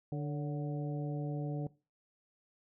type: harmonic tone with a mistuned harmonic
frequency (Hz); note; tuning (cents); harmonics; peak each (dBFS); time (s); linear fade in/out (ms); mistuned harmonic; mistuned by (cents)
147.6; D3; +9; 1 / 2 / 3 / 4 / 5; -35 / -41 / -45 / -47 / -49; 0.12-1.67; 2; 4; -70
effects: noise-tail reverb RT60 0.3 s tail -20 dB re dry